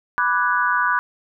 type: chord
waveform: sine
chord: G# half-diminished seventh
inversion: first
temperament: equal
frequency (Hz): 987.8 / 1174.7 / 1480 / 1661.2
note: B5 / D6 / F#6 / G#6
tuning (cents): 0 / 0 / 0 / 0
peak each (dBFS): -22 / -22 / -20 / -26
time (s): 0.18-0.99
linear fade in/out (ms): 0
effects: none